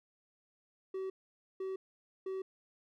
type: tone bursts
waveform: triangle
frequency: 380.7 Hz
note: F#4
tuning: 49 cents sharp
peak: -34 dBFS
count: 3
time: 0.94-2.42 s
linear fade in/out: 5 ms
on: 160 ms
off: 500 ms
effects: none